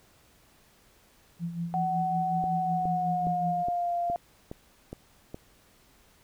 sine tone with tremolo, 170 Hz, F3, 46 cents flat, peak -28 dBFS, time 1.39-3.64 s, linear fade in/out 50 ms, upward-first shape sine, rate 5.4 Hz, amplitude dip 65%
sine tone with pitch glide, 749 to 694.8 Hz, F#5 to F5, +21 to -9 cents, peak -26 dBFS, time 1.74-4.16 s, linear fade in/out 0 ms, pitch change -130 cents, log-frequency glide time 2.55-3.94 s
click train, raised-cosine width 2 ms, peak -24 dBFS, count 8, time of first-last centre 2.44-5.345 s, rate 2.41 Hz
effects pink hiss -61 dBFS RMS until 6.23 s

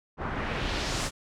pink noise with low-pass filter sweep, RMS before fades -31 dBFS, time 0.17-1.11 s, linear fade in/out 50 ms, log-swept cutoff 1100 to 9000 Hz, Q 1.3, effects none

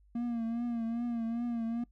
triangle tone with vibrato, 233.4 Hz, A#3, 2 cents sharp, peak -29 dBFS, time 0.15-1.84 s, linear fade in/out 5 ms, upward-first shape triangle, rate 2.5 Hz, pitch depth 62 cents each way, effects noise-tail reverb RT60 0.1 s tail -21 dB re dry + added 50 Hz sine -60 dBFS peak until 1.91 s

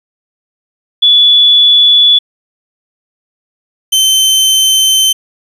sine / sawtooth tone pair in turn, 3433 / 3088 Hz, A7 / G7, -43 / -27 cents, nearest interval major second, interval 184 cents, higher first, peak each -3 dBFS, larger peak neither, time 1.02-2.19 / 3.92-5.13 s, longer second, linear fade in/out 10 ms, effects resampled to 32000 Hz + 7-bit

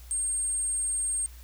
sine tone, 8560 Hz, C9, 38 cents sharp, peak -26 dBFS, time 0.11-1.26 s, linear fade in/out 0 ms, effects added 60 Hz sine -44 dBFS peak until 1.43 s + white hiss -55 dBFS RMS until 1.43 s

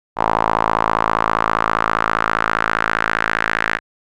sawtooth tone with band-pass filter sweep, 55 Hz, A1, in tune, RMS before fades -18 dBFS, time 0.16-3.8 s, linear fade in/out 50 ms, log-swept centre 930 to 1700 Hz, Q 3.3, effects none

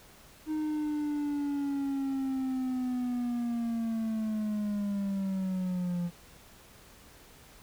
triangle linear sweep, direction down, 311.1 to 172.3 Hz, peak -27 dBFS, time 0.46-6.11 s, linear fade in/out 50 ms, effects pink hiss -55 dBFS RMS until 7.62 s

